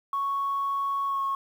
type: tone with pitch glide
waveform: sine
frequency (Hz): 1108.7 to 1094.7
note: C#6 to C#6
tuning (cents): 0 to -22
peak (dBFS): -24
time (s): 0.13-1.35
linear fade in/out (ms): 2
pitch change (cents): -22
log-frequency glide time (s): 1.06-1.2
effects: tanh soft clip ceiling -21 dBFS + 9-bit